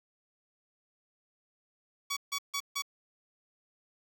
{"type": "tone bursts", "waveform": "10% pulse", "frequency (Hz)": 1130, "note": "C#6", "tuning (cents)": 33, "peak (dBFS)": -23, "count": 4, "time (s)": [2.1, 2.822], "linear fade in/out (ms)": 10, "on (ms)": 68, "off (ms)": 150, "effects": ["10-bit"]}